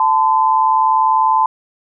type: tone pair together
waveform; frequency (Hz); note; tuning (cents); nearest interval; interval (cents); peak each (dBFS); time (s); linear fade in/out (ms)
sine; 880 / 1020.1; A5 / C6; 0 / -44; minor third; 256; -13; 0-1.46; 2
effects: none